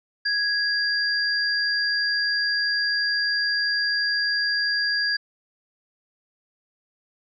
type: tone pair together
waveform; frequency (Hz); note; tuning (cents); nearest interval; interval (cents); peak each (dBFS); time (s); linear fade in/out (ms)
sine; 1660 / 4763; G#6 / D8; -1 / +24; octave + tritone; 1825; -23 / -24; 0.25-5.17; 10
effects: none